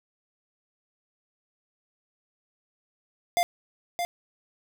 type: tone with echo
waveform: square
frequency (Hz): 698.5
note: F5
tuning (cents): 0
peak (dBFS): -21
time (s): 3.37-3.43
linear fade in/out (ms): 0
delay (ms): 620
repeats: 1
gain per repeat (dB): -6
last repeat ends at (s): 4.05
effects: none